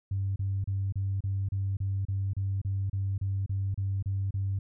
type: tone bursts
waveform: sine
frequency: 97.6 Hz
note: G2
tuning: 7 cents flat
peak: -26 dBFS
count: 16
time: 0.11-4.59 s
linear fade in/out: 5 ms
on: 250 ms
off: 32 ms
effects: tanh soft clip ceiling -22 dBFS